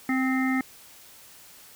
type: harmonic tone with a mistuned harmonic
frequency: 261.6 Hz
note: C4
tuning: in tune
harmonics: 1 / 3 / 5 / 7 / 8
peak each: -23 / -34 / -35 / -33 / -32 dBFS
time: 0.09-0.61 s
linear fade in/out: 2 ms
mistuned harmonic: 5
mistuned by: -25 cents
effects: white hiss -50 dBFS RMS until 1.75 s